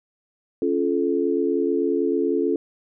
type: chord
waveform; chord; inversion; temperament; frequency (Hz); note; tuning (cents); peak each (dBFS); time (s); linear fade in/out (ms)
sine; Db augmented; none; just; 277.2 / 346.5 / 433.1; Db4 / F4 / A4; 0 / -14 / -27; -24 / -23 / -23; 0.62-2.56; 2
effects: none